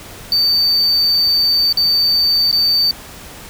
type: tone with dropouts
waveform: triangle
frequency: 4583 Hz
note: D8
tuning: 43 cents flat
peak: -10 dBFS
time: 0.32-2.91 s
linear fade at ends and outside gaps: 1 ms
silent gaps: 1.726-1.772 / 2.514-2.527 s
effects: pink hiss -35 dBFS RMS until 3.49 s